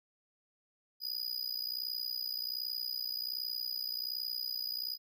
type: tone with amplitude modulation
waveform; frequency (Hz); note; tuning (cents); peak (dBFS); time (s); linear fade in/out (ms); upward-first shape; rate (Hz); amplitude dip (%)
square; 4941; D#8; -13; -32; 1-4.98; 50; sine; 61.3; 90
effects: none